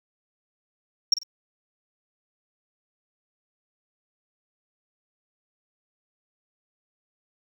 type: tone with echo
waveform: sine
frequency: 5570 Hz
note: F8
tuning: 5 cents flat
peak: -13 dBFS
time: 1.12-1.14 s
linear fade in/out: 5 ms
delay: 47 ms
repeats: 2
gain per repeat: -12 dB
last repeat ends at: 1.234 s
effects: tanh soft clip ceiling -9 dBFS + 9-bit